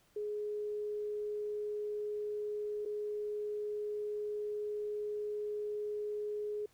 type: tone with dropouts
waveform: sine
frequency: 418.8 Hz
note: G#4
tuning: 15 cents sharp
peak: -35 dBFS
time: 0.16-6.66 s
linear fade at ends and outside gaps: 5 ms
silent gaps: 2.852-2.858 s
effects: pink hiss -69 dBFS RMS until 6.73 s